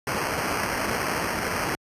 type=noise with sample-and-hold; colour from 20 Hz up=violet; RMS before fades=-27 dBFS; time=0.07-1.75 s; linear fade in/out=0 ms; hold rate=3675 Hz; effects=high-pass 60 Hz 12 dB/octave + resampled to 32000 Hz